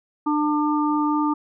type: harmonic tone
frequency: 299.3 Hz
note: D4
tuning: 33 cents sharp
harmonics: 1 / 3 / 4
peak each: -20 / -25 / -26 dBFS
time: 0.26-1.34 s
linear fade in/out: 10 ms
effects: none